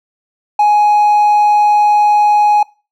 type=tone; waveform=triangle; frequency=835 Hz; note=G#5; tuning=9 cents sharp; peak=-4 dBFS; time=0.59-2.63 s; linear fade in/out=5 ms; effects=noise-tail reverb RT60 0.3 s tail -23 dB re dry + tanh soft clip ceiling -1 dBFS